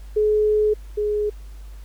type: tone pair in turn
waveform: sine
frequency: 424.9 / 419.1 Hz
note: G#4 / G#4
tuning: +40 / +16 cents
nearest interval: unison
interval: 24 cents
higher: first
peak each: -15 / -19 dBFS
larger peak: first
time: 0.16-0.74 / 0.97-1.3 s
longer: first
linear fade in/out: 10 ms
effects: added 50 Hz sine -35 dBFS peak until 1.84 s + pink hiss -54 dBFS RMS until 1.84 s